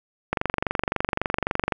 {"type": "click train", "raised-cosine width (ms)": 0.5, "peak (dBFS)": -7, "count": 34, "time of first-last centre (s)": [0.33, 1.722], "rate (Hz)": 23.7, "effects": []}